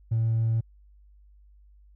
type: tone with hard clipping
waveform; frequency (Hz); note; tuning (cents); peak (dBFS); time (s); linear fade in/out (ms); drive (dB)
sine; 113.3; A#2; -49; -22; 0.11-0.61; 10; 1
effects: added 50 Hz sine -52 dBFS peak until 1.95 s